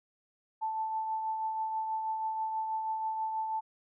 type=tone with tremolo; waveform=sine; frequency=880 Hz; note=A5; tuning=in tune; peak=-29 dBFS; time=0.61-3.61 s; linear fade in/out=20 ms; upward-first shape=triangle; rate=6.2 Hz; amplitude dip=40%; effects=none